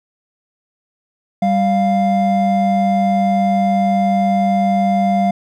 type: tone pair together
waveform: triangle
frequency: 196 / 698.5 Hz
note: G3 / F5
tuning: 0 / 0 cents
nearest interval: octave + minor seventh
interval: 2200 cents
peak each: -13 dBFS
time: 1.42-5.31 s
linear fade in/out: 5 ms
effects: none